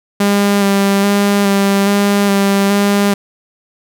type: tone with vibrato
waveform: sawtooth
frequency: 200 Hz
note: G3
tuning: 35 cents sharp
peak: -6 dBFS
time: 0.2-3.14 s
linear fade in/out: 5 ms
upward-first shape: square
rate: 1.2 Hz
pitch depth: 16 cents each way
effects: none